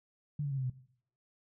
sine tone with pitch steps, 146.83 / 141.58 / 136.52 / 131.64 / 126.94 Hz, D3 / C#3 / C#3 / C3 / B2, 0 / +37 / -26 / +11 / +48 cents, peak -31 dBFS, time 0.39-0.7 s, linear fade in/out 5 ms, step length 62 ms, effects noise-tail reverb RT60 0.6 s tail -17 dB re dry

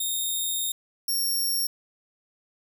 10% pulse tone pair in turn, 3686 / 5523 Hz, A#7 / F8, -20 / -20 cents, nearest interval perfect fifth, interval 700 cents, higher second, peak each -18 dBFS, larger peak neither, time 0-0.72 / 1.08-1.67 s, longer first, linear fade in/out 5 ms, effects 10-bit

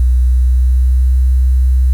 sine tone with pitch glide, 62.1 to 63.88 Hz, B1 to C2, +10 to -41 cents, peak -7 dBFS, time 0-1.93 s, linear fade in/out 0 ms, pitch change +49 cents, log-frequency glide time 0.19-1.15 s, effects 7-bit

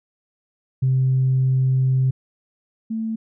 sine tone pair in turn, 130.81 / 222.7 Hz, C3 / A3, 0 / +21 cents, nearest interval major sixth, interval 921 cents, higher second, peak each -14 / -22 dBFS, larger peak first, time 0.82-2.11 / 2.9-3.16 s, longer first, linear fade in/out 10 ms, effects tanh soft clip ceiling -11 dBFS

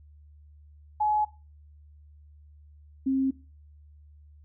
sine tone pair in turn, 847 / 266.8 Hz, G#5 / C4, +34 / +34 cents, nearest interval octave + minor sixth, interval 2000 cents, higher first, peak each -22 dBFS, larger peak neither, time 1-1.25 / 3.06-3.31 s, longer neither, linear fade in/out 10 ms, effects noise-tail reverb RT60 0.3 s tail -18 dB re dry + added 74 Hz sine -50 dBFS peak until 4.44 s

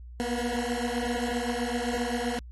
20% pulse beating tone pair, 237 / 244.7 Hz, A#3 / B3, +29 / -16 cents, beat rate 7.7 Hz, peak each -26 dBFS, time 0.2-2.39 s, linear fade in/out 0 ms, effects added 60 Hz sine -41 dBFS peak until 2.51 s + AAC 32 kbps

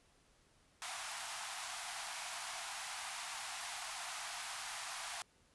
pink high-pass noise, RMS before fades -44 dBFS, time 0.82-5.22 s, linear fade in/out 0 ms, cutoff 670 Hz, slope 96 dB/octave, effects pink hiss -70 dBFS RMS until 5.54 s + resampled to 24000 Hz

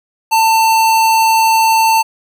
square tone, 894 Hz, A5, 27 cents sharp, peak -9 dBFS, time 0.31-2.03 s, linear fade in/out 20 ms, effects none

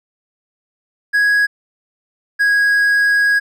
triangle tone pair in turn, 1661.2 / 1651.6 Hz, G#6 / G#6, 0 / -10 cents, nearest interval unison, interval 10 cents, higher first, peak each -9 dBFS, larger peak neither, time 1.13-1.47 / 2.39-3.4 s, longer second, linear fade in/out 20 ms, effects none

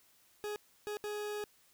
40% pulse tone bursts at uneven times, 417.5 Hz, G#4, 9 cents sharp, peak -36 dBFS, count 3, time 0.44-0.56 / 0.87-0.97 / 1.04-1.44 s, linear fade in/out 0 ms, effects white hiss -67 dBFS RMS until 1.73 s

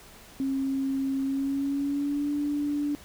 sine tone with pitch glide, 270 to 291.1 Hz, C#4 to D4, -45 to -15 cents, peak -25 dBFS, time 0.4-2.95 s, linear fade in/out 0 ms, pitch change +130 cents, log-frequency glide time 1.23-2.32 s, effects pink hiss -50 dBFS RMS until 3.04 s

